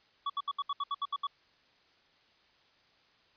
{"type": "tone bursts", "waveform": "square", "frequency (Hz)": 1131, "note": "C#6", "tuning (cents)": 34, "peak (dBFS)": -31, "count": 10, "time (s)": [0.26, 1.27], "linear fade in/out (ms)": 5, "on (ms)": 38, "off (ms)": 70, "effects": ["white hiss -66 dBFS RMS until 3.36 s", "resampled to 11025 Hz"]}